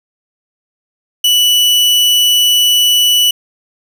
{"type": "tone", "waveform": "40% pulse", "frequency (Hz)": 2960, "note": "F#7", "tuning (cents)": 0, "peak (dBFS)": -7, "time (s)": [1.24, 3.31], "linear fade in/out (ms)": 5, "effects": []}